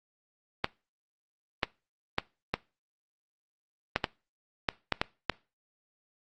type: clicks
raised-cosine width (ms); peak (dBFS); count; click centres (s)
0.3; -9; 10; 0.644 / 1.632 / 2.184 / 2.54 / 3.961 / 4.042 / 4.688 / 4.923 / 5.015 / 5.297
effects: noise-tail reverb RT60 0.3 s tail -22 dB re dry + Opus 24 kbps